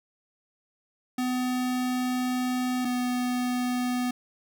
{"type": "tone pair in turn", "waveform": "square", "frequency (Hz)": [251.7, 248.2], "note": ["B3", "B3"], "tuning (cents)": [33, 9], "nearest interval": "unison", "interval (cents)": 24, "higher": "first", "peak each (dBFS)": -26, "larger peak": "neither", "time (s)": [[1.18, 2.85], [2.85, 4.11]], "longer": "first", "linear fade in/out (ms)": 5, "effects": []}